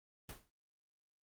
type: noise with exponential decay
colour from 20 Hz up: pink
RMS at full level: -44 dBFS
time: 0.29-0.5 s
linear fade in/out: 2 ms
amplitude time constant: 45 ms
effects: noise-tail reverb RT60 0.2 s tail -25 dB re dry + Opus 24 kbps

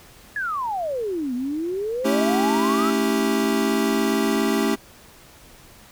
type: exponential two-way sweep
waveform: sine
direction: down then up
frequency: 1731 to 240.1 to 1356 Hz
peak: -23 dBFS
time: 0.36-2.9 s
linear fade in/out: 2 ms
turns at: 1.34 s
type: chord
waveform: square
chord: A dominant seventh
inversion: none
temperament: equal with one note detuned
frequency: 220 / 277.2 / 324.3 / 392 Hz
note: A3 / C#4 / E4 / G4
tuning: 0 / 0 / -28 / 0 cents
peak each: -24 / -25 / -28 / -25 dBFS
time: 2.04-4.76 s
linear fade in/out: 20 ms
effects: pink hiss -48 dBFS RMS until 5.91 s

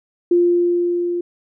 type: tone with level ramp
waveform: sine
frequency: 349.2 Hz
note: F4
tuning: in tune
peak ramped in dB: -10 to -19 dBFS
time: 0.31-1.21 s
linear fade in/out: 5 ms
effects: none

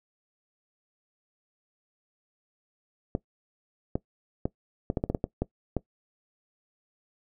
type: clicks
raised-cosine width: 2 ms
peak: -13 dBFS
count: 11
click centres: 3.151 / 3.955 / 4.455 / 4.901 / 4.972 / 5.039 / 5.1 / 5.148 / 5.241 / 5.42 / 5.767 s
effects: noise-tail reverb RT60 0.1 s tail -20 dB re dry

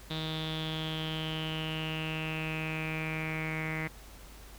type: tone with low-pass filter sweep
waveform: sawtooth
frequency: 157.9 Hz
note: D#3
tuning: 26 cents sharp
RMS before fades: -35 dBFS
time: 0.1-3.88 s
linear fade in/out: 10 ms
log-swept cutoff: 3700 to 2100 Hz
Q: 9.3
effects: added 50 Hz sine -50 dBFS peak until 4.58 s + pink hiss -53 dBFS RMS until 4.58 s

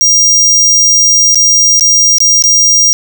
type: tone with dropouts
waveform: square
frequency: 5700 Hz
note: F8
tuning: 34 cents sharp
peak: -5 dBFS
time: 0.01-2.93 s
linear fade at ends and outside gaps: 0 ms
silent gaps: 1.346-1.356 / 1.796-1.809 / 2.183-2.204 / 2.423-2.439 s
effects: none

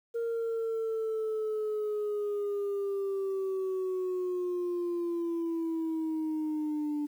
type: linear sweep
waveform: sine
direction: down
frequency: 465.5 to 293.7 Hz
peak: -27 dBFS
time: 0.14-7.07 s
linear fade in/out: 20 ms
effects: tanh soft clip ceiling -28 dBFS + 10-bit

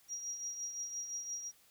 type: tone with tremolo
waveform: sine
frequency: 5710 Hz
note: F8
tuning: 37 cents sharp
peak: -36 dBFS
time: 0.08-1.52 s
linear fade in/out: 50 ms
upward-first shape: triangle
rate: 5.8 Hz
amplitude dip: 60%
effects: white hiss -66 dBFS RMS until 1.7 s

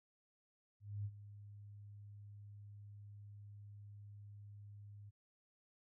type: tone with ADSR envelope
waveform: sine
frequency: 102.5 Hz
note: G#2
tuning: 22 cents flat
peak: -38 dBFS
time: 0.8-5.11 s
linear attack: 250 ms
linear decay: 53 ms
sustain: -14 dB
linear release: 24 ms
effects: none

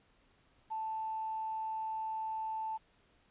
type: tone with quantisation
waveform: sine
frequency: 880 Hz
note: A5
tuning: in tune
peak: -35 dBFS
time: 0.7-2.78 s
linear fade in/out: 20 ms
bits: 10
effects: pink hiss -69 dBFS RMS until 3.3 s + resampled to 8000 Hz

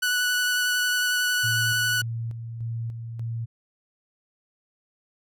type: tone with vibrato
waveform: sawtooth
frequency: 1480 Hz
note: F#6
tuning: in tune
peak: -18 dBFS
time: 0.02-2.02 s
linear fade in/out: 10 ms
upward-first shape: sine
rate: 11 Hz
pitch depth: 12 cents each way
type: tone with tremolo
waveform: sine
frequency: 115.2 Hz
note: A#2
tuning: 20 cents flat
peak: -27 dBFS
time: 1.43-3.46 s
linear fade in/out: 20 ms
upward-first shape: square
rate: 1.7 Hz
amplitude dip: 45%
effects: none

